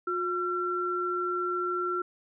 sine tone pair together, 358.8 / 1357 Hz, F4 / E6, +47 / +50 cents, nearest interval octave + major seventh, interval 2303 cents, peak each -31 / -29 dBFS, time 0.07-2.02 s, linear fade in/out 5 ms, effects none

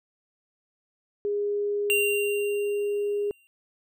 sine tone, 410.2 Hz, G#4, 21 cents flat, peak -24 dBFS, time 1.25-3.31 s, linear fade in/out 0 ms
square tone with exponential decay, 2771 Hz, F7, 14 cents flat, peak -21 dBFS, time 1.9-3.47 s, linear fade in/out 0 ms, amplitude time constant 340 ms
effects none

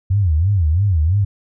sine tone with vibrato, 88.4 Hz, F2, 22 cents sharp, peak -12 dBFS, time 0.1-1.25 s, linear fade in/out 10 ms, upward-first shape sine, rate 3 Hz, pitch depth 270 cents each way, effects none

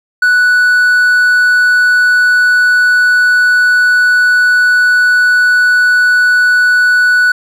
triangle tone, 1480 Hz, F#6, in tune, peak -4 dBFS, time 0.22-7.32 s, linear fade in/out 5 ms, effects none

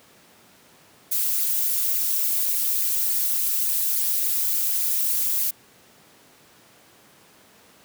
violet noise with flanger, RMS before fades -23 dBFS, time 1.11-5.51 s, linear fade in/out 10 ms, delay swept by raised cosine 0.43 to 6.03 ms, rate 3.5 Hz, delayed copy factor +0.95, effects pink hiss -53 dBFS RMS until 7.84 s + high-pass 150 Hz 12 dB/octave

